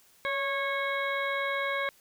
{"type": "harmonic tone with a mistuned harmonic", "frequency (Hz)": 548, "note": "C#5", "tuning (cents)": -20, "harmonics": [1, 2, 3, 4, 6, 7], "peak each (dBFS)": [-33, -34, -34, -33, -44, -43], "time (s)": [0.25, 1.89], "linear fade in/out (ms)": 0, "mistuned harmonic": 1, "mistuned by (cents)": 34, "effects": ["white hiss -61 dBFS RMS until 2 s"]}